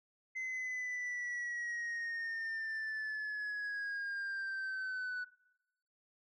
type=linear sweep; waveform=sine; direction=down; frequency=2058 to 1480 Hz; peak=-34 dBFS; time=0.35-5.25 s; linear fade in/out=20 ms; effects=noise-tail reverb RT60 0.9 s tail -22 dB re dry + tanh soft clip ceiling -36 dBFS